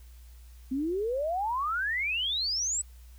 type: exponential sweep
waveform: sine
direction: up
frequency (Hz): 252.5 to 8070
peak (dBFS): -27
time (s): 0.71-2.82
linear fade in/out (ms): 10
effects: added 60 Hz sine -47 dBFS peak until 3.18 s + white hiss -62 dBFS RMS until 3.18 s